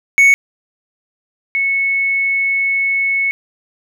triangle / sine tone pair in turn, 2217 / 2203 Hz, C#7 / C#7, 0 / -11 cents, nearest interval unison, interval 11 cents, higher first, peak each -4 / -13 dBFS, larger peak first, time 0.18-0.34 / 1.55-3.31 s, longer second, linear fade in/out 0 ms, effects none

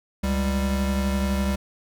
square tone pair together, 69.3 / 196.01 Hz, C#2 / G3, 0 / 0 cents, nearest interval octave + tritone, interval 1800 cents, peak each -25 dBFS, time 0.23-1.56 s, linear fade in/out 10 ms, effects none

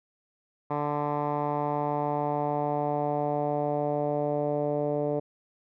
10% pulse tone with low-pass filter sweep, 146.9 Hz, D3, 1 cent sharp, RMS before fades -28 dBFS, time 0.7-5.2 s, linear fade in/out 10 ms, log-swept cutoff 1100 to 540 Hz, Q 2.6, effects none

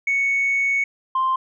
sine tone pair in turn, 2219 / 1047.2 Hz, C#7 / C6, +1 / +1 cents, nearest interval octave + minor second, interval 1300 cents, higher first, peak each -16 dBFS, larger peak neither, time 0.07-0.84 / 1.15-1.36 s, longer first, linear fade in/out 5 ms, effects tanh soft clip ceiling -14 dBFS

